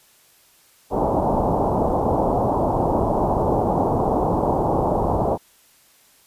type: low-pass noise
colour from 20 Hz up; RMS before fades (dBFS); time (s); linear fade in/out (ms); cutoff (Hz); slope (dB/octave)
white; -20; 0.9-5.38; 50; 930; 48
effects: white hiss -55 dBFS RMS until 6.26 s + resampled to 32000 Hz